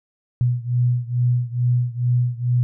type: beating tone pair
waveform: sine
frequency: 121.8 / 124.1 Hz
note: B2 / B2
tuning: -24 / +9 cents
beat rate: 2.3 Hz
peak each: -19 / -21 dBFS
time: 0.41-2.63 s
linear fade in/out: 0 ms
effects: none